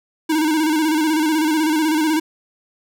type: tone with vibrato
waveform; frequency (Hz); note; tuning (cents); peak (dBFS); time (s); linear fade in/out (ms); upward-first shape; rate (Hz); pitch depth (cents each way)
square; 312; D#4; +5; -16; 0.29-2.2; 10; square; 16; 52
effects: none